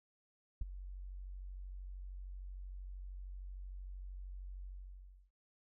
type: tone with ADSR envelope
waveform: sine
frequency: 46.52 Hz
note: F#1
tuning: 10 cents sharp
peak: -30 dBFS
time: 0.61-5.31 s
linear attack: 6 ms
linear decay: 16 ms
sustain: -14 dB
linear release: 660 ms
effects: none